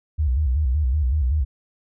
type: tone with vibrato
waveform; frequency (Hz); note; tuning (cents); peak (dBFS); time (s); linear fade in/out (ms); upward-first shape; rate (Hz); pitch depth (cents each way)
sine; 69.3; C#2; 0; -17; 0.18-1.45; 20; square; 5.3; 170
effects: none